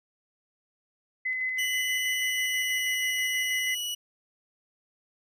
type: tone with tremolo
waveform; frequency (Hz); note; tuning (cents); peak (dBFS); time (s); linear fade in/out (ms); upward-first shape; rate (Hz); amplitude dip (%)
sine; 2031; B6; +48; -26; 1.25-3.75; 10; square; 6.2; 25
type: tone with pitch glide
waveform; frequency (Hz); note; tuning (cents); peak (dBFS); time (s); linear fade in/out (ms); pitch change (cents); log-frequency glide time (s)
sawtooth; 2960 to 2934; F#7 to F#7; 0 to -15; -27; 1.58-3.95; 10; -15; 2.12-3.05
effects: none